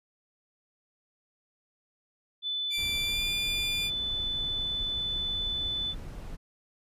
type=tone; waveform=sine; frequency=3500 Hz; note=A7; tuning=10 cents flat; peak=-29 dBFS; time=2.42-5.95 s; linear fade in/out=50 ms
type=tone with pitch glide; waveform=sawtooth; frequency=2349 to 2401 Hz; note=D7 to D7; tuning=0 to +38 cents; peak=-29 dBFS; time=2.7-3.91 s; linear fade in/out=50 ms; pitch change=+38 cents; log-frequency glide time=3.01-3.24 s
type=noise; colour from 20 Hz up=brown; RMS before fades=-40 dBFS; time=2.77-6.37 s; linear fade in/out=20 ms
effects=resampled to 32000 Hz